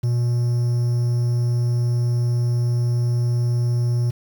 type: tone with quantisation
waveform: triangle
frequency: 120.3 Hz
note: B2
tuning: 45 cents flat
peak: -15 dBFS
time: 0.03-4.11 s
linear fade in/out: 10 ms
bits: 7
effects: none